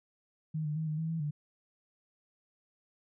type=tone with pitch steps; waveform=sine; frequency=156.4 / 150.1 / 158.7 / 153.5 / 161 / 163.4 / 148.2 Hz; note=D#3 / D3 / D#3 / D#3 / E3 / E3 / D3; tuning=+9 / +38 / +35 / -23 / -41 / -15 / +16 cents; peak=-31 dBFS; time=0.54-1.31 s; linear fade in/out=10 ms; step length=110 ms; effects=none